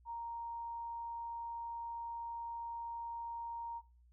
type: tone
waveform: sine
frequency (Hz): 932.3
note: A#5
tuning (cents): 0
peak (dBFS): -40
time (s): 0.05-3.82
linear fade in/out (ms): 50
effects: noise-tail reverb RT60 0.5 s tail -26 dB re dry + added 60 Hz sine -62 dBFS peak until 4.12 s